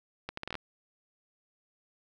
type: accelerating click train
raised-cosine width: 0.3 ms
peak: -20 dBFS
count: 8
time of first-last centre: 0.29-0.553 s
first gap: 84 ms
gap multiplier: 0.71
effects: none